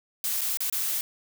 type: noise with dropouts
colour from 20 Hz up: blue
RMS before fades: -28 dBFS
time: 0.24-1.01 s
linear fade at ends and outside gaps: 1 ms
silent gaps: 0.41-0.415 / 0.572-0.605 / 0.699-0.725 s
effects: none